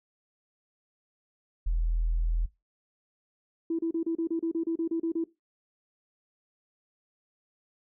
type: tone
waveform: sine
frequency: 41.11 Hz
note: E1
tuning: 4 cents flat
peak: -23 dBFS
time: 1.66-2.46 s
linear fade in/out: 10 ms
type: tone bursts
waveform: sine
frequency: 330 Hz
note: E4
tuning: 2 cents sharp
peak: -25 dBFS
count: 13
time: 3.7-5.241 s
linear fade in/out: 5 ms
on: 89 ms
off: 32 ms
effects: noise-tail reverb RT60 0.2 s tail -18 dB re dry + tanh soft clip ceiling -19 dBFS